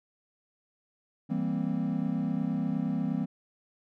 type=chord; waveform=triangle; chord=C dominant seventh; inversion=first; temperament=equal; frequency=164.81 / 196 / 233.1 / 261.6 Hz; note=E3 / G3 / Bb3 / C4; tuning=0 / 0 / 0 / 0 cents; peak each=-31 dBFS; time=1.29-3.26 s; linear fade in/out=20 ms; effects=none